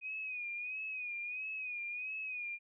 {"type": "tone with vibrato", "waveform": "sine", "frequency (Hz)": 2489, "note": "D#7", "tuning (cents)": 0, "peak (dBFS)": -38, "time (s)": [0.01, 2.59], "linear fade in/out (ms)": 50, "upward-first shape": "sine", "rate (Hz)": 1.5, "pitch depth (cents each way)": 68, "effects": []}